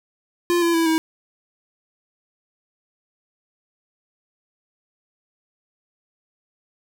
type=tone with pitch steps; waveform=square; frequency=348 / 338.9 / 330 / 321.3 Hz; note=F4 / E4 / E4 / E4; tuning=-6 / +48 / +2 / -44 cents; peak=-17 dBFS; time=0.5-0.98 s; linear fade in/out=0 ms; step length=120 ms; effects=none